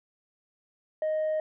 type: tone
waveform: sine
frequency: 622.3 Hz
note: D#5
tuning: in tune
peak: -23 dBFS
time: 1.02-1.4 s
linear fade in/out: 2 ms
effects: tanh soft clip ceiling -24 dBFS